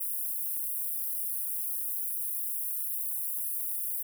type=high-pass noise; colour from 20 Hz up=white; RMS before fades=-33 dBFS; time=0-4.03 s; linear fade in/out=10 ms; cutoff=9900 Hz; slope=48 dB/octave; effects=none